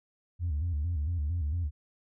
sine tone with vibrato, 79.8 Hz, D#2, 44 cents sharp, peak -26 dBFS, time 0.39-1.71 s, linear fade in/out 50 ms, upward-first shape square, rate 4.4 Hz, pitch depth 140 cents each way, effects tanh soft clip ceiling -25 dBFS

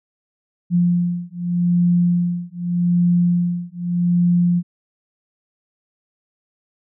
sine beating tone pair, 174.61 / 175.44 Hz, F3 / F3, 0 / +8 cents, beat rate 0.83 Hz, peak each -18 dBFS, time 0.7-4.63 s, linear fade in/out 50 ms, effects none

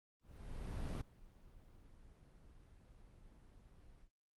brown noise with ADSR envelope, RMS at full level -39 dBFS, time 0.21-4.09 s, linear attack 800 ms, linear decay 6 ms, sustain -22 dB, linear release 71 ms, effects Opus 32 kbps

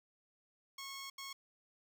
10% pulse tone bursts at uneven times, 1094 Hz, C#6, 23 cents flat, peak -36 dBFS, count 2, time 0.78-1.1 / 1.18-1.33 s, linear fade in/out 5 ms, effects none

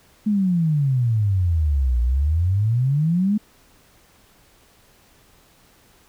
sine exponential two-way sweep, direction down then up, 216.6 to 58.27 to 216.6 Hz, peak -16 dBFS, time 0.26-3.38 s, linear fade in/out 10 ms, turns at 2.01 s, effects pink hiss -55 dBFS RMS until 6.08 s

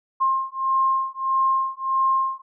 sine beating tone pair, 1062 / 1063.6 Hz, C6 / C6, +25 / +28 cents, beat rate 1.6 Hz, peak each -22 dBFS, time 0.2-2.42 s, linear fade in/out 20 ms, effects none

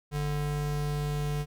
square tone pair together, 48.93 / 146.83 Hz, G1 / D3, -2 / 0 cents, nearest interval octave + perfect fifth, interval 1902 cents, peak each -36 / -31 dBFS, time 0.11-1.46 s, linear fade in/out 50 ms, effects none

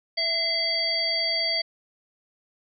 harmonic tone with a mistuned harmonic, 659.3 Hz, E5, in tune, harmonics 1 / 3 / 5 / 7, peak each -32 / -30 / -34 / -24 dBFS, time 0.17-1.62 s, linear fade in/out 10 ms, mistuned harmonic 3, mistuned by +66 cents, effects none

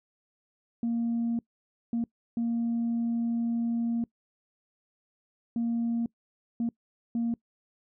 sine tone bursts at uneven times, 233.1 Hz, A#3, in tune, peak -24 dBFS, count 6, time 0.83-1.39 / 1.93-2.04 / 2.37-4.04 / 5.56-6.06 / 6.6-6.69 / 7.15-7.34 s, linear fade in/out 2 ms, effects noise-tail reverb RT60 0.1 s tail -24 dB re dry + tanh soft clip ceiling -23 dBFS

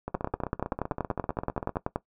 two click trains, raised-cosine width 1 ms, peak -18 / -13 dBFS, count 27 / 20, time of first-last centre 0.08-1.757 / 0.15-1.96 s, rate 15.5 / 10.5 Hz, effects noise-tail reverb RT60 0.1 s tail -17 dB re dry

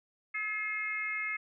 harmonic tone, 427.9 Hz, A4, 48 cents flat, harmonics 3 / 4 / 5 / 6, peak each -43 / -41 / -33 / -44 dBFS, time 0.34-1.37 s, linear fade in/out 10 ms, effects none

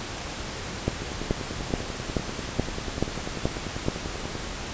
two click trains, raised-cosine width 2 ms, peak -9 / -19 dBFS, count 8 / 35, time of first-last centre 0.88-3.884 / 1.02-4.353 s, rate 2.33 / 10.2 Hz, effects pink hiss -34 dBFS RMS until 4.73 s + resampled to 16000 Hz

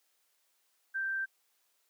sine tone, 1568 Hz, G6, in tune, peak -31 dBFS, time 0.94-1.26 s, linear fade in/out 20 ms, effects white hiss -74 dBFS RMS until 1.89 s + high-pass 400 Hz 12 dB/octave

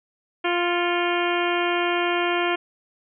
harmonic tone with a mistuned harmonic, 349.2 Hz, F4, in tune, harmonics 1 / 2 / 3 / 4 / 5 / 6 / 7 / 8 / 9, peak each -24 / -27 / -29 / -30 / -31 / -32 / -32 / -33 / -34 dBFS, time 0.44-2.56 s, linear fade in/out 10 ms, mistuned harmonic 6, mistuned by +62 cents, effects none

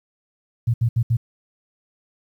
sine tone bursts at uneven times, 116.54 Hz, A#2, in tune, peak -15 dBFS, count 4, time 0.67-0.74 / 0.81-0.89 / 0.96-1.03 / 1.1-1.17 s, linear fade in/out 10 ms, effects 9-bit

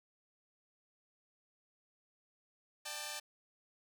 5% pulse chord, D suspended fourth, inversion none, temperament equal with one note detuned, 597.3 / 784 / 880 Hz, D5 / G5 / A5, +29 / 0 / 0 cents, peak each -34 / -35 / -33 dBFS, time 2.85-3.2 s, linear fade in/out 10 ms, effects none

